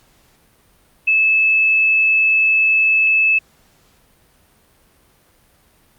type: tone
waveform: sine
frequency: 2610 Hz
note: E7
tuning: 18 cents flat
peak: -11 dBFS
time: 1.07-3.39 s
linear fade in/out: 10 ms
effects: pink hiss -55 dBFS RMS until 5.98 s + Opus 48 kbps